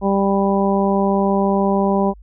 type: harmonic tone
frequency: 197.1 Hz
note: G3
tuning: 10 cents sharp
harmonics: 1 / 2 / 3 / 4 / 5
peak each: -17 / -20 / -22 / -23 / -24 dBFS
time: 0.01-2.14 s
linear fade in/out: 50 ms
effects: added 50 Hz sine -39 dBFS peak until 2.22 s